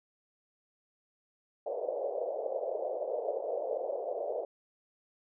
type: band-pass noise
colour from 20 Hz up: pink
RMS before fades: -35 dBFS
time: 1.66-4.45 s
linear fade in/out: 5 ms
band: 460 to 660 Hz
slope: 48 dB/octave
effects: none